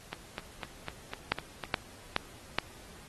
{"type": "two click trains", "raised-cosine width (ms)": 0.3, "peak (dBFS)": [-10, -20], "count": [4, 7], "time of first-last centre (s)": [[1.32, 2.586], [0.13, 1.638]], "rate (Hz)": [2.37, 3.98], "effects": ["pink hiss -53 dBFS RMS until 3.08 s", "AAC 32 kbps"]}